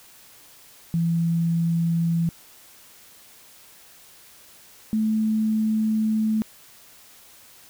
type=tone pair in turn; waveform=sine; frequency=167.4 / 217.9 Hz; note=E3 / A3; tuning=+27 / -17 cents; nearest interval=perfect fourth; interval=456 cents; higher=second; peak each=-19 dBFS; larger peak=neither; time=0.94-2.29 / 4.93-6.42 s; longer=second; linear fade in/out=0 ms; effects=white hiss -50 dBFS RMS until 7.69 s